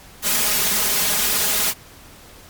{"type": "noise with comb filter", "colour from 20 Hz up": "white", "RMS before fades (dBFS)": -19, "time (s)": [0.22, 1.74], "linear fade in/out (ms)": 50, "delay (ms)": 4.8, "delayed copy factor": 0.95, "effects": ["pink hiss -44 dBFS RMS until 2.49 s", "MP3 96 kbps"]}